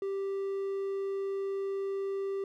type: tone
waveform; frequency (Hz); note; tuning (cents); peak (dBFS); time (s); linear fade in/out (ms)
triangle; 392; G4; 0; -29; 0.02-2.44; 2
effects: none